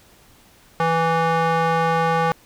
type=tone with band-pass filter; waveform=square; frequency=164.81 Hz; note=E3; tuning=in tune; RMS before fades=-19 dBFS; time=0.8-2.32 s; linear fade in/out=0 ms; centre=970 Hz; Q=1.4; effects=pink hiss -52 dBFS RMS until 2.45 s